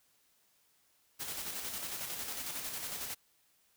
white noise with tremolo, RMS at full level -39 dBFS, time 1.19-3.15 s, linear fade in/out 20 ms, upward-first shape square, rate 11 Hz, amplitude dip 35%, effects white hiss -71 dBFS RMS until 3.76 s

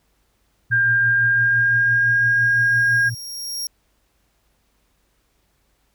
sine tone with tremolo, 117.4 Hz, A#2, 13 cents sharp, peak -23 dBFS, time 0.7-3.15 s, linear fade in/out 10 ms, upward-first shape triangle, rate 5.9 Hz, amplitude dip 80%
sine tone with pitch glide, 1600 to 1626.1 Hz, G6 to G#6, +35 to -37 cents, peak -14 dBFS, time 0.71-3.1 s, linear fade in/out 20 ms, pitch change +28 cents, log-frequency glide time 0.88-2.27 s
sawtooth tone with exponential growth, 5590 Hz, F8, 1 cent sharp, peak -21 dBFS, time 1.37-3.67 s, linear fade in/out 1 ms, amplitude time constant 500 ms
effects added 50 Hz sine -66 dBFS peak until 5.94 s + pink hiss -66 dBFS RMS until 5.94 s

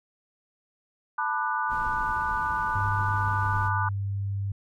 sine chord, B minor seventh, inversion third, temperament equal with one note detuned, 880 / 987.8 / 1195.9 / 1480 Hz, A5 / B5 / D6 / F#6, 0 / 0 / +31 / 0 cents, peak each -30 dBFS, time 1.18-3.89 s, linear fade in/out 5 ms
brown noise, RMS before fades -38 dBFS, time 1.68-3.71 s, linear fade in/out 50 ms
sine tone with pitch glide, 100 to 99.25 Hz, G2 to G2, +35 to +22 cents, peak -26 dBFS, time 2.75-4.52 s, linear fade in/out 5 ms, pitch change -13 cents, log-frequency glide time 3.28-3.43 s
effects MP3 64 kbps

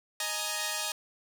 5% pulse chord, D# suspended fourth, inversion none, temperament equal with one note detuned, 622.3 / 836.4 / 932.3 Hz, D#5 / G#5 / A#5, 0 / +12 / 0 cents, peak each -24 / -23 / -24 dBFS, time 0.2-0.92 s, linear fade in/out 2 ms, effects none

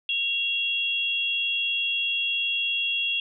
sine tone pair together, 2757 / 3316 Hz, F7 / G#7, -23 / -3 cents, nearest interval minor third, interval 320 cents, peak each -26 dBFS, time 0.09-3.2 s, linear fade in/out 2 ms, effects none

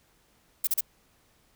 violet noise bursts, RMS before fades -25 dBFS, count 3, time 0.64-0.808 s, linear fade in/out 5 ms, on 32 ms, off 36 ms, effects pink hiss -65 dBFS RMS until 1.55 s

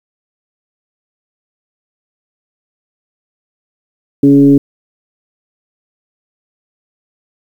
sine tone with frequency modulation, 280.6 Hz, C#4, 21 cents sharp, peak -3 dBFS, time 4.23-4.58 s, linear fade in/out 5 ms, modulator 140 Hz, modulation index 0.62, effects 7-bit

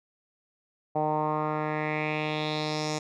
10% pulse tone with low-pass filter sweep, 153.1 Hz, D#3, 28 cents flat, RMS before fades -29 dBFS, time 0.95-2.99 s, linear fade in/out 10 ms, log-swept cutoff 750 to 6400 Hz, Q 3.4, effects none

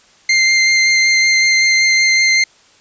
sawtooth tone with vibrato, 2093 Hz, C7, in tune, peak -6 dBFS, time 0.29-2.44 s, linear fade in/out 5 ms, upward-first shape sine, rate 5.3 Hz, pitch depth 9 cents each way, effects white hiss -49 dBFS RMS until 2.8 s + resampled to 16000 Hz

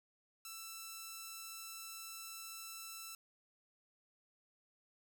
5% pulse tone, 1329 Hz, E6, 14 cents sharp, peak -35 dBFS, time 0.45-3.15 s, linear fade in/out 2 ms, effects none

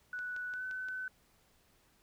sine tone with pitch glide, 1480 to 1512.8 Hz, F#6 to F#6, 0 to +38 cents, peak -37 dBFS, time 0.13-1.08 s, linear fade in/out 2 ms, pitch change +38 cents, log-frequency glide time 0.51-0.64 s
click train, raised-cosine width 0.2 ms, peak -35 dBFS, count 5, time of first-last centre 0.19-0.886 s, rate 5.75 Hz
effects pink hiss -69 dBFS RMS until 2.02 s

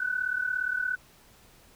sine tone pair together, 1480 / 1517.2 Hz, F#6 / F#6, 0 / +43 cents, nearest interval unison, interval 43 cents, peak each -29 / -30 dBFS, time 0-0.96 s, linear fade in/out 5 ms, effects pink hiss -57 dBFS RMS until 1.75 s

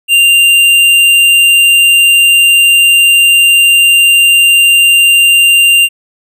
triangle tone with tanh clipping, 2786 Hz, F7, 5 cents flat, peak -5 dBFS, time 0.08-5.89 s, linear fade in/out 50 ms, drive 17 dB, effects none

